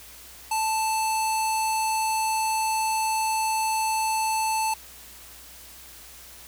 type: tone with low-pass filter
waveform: square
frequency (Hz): 880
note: A5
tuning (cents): 0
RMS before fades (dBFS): -25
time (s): 0.51-4.74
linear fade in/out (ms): 5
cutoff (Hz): 10000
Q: 2.5
effects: added 60 Hz sine -54 dBFS peak until 6.47 s + white hiss -46 dBFS RMS until 6.47 s